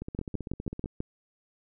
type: two click trains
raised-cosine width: 3 ms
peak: -23 / -18 dBFS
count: 14 / 6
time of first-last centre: 0.02-0.859 / 0.19-1.004 s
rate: 15.5 / 6.14 Hz
effects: none